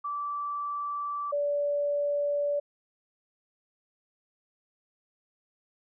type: tone pair in turn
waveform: sine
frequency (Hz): 1162 / 578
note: D6 / D5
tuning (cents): -19 / -28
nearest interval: octave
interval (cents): 1209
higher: first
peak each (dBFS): -30 / -25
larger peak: second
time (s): 0.04-1.32 / 1.32-2.6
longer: neither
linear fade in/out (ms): 10
effects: none